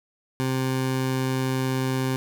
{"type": "tone", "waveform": "20% pulse", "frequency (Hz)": 130.9, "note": "C3", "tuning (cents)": 1, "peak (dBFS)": -18, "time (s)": [0.4, 2.16], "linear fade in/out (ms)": 0, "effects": []}